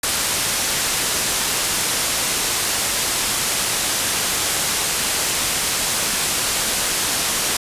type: low-pass noise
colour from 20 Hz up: white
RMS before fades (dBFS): -21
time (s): 0.03-7.57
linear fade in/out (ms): 5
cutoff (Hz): 11000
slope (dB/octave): 24
effects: resampled to 32000 Hz